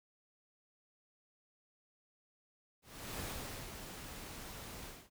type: noise with ADSR envelope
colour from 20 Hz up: pink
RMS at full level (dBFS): -42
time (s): 2.82-5.1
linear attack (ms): 380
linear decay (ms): 490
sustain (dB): -6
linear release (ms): 240
effects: none